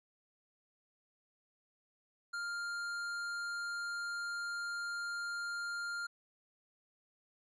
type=tone with tanh clipping; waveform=sine; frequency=1400 Hz; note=F6; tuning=4 cents sharp; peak=-39 dBFS; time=2.33-6.07 s; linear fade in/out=10 ms; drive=14 dB; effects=resampled to 22050 Hz